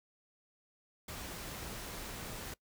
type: noise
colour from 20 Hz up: pink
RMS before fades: -44 dBFS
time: 1.08-2.54 s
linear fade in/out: 5 ms
effects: noise-tail reverb RT60 0.1 s tail -21 dB re dry